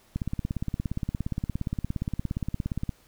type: click train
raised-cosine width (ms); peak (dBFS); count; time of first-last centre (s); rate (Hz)
5; -16; 48; 0.16-2.893; 17.2
effects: pink hiss -60 dBFS RMS until 3.07 s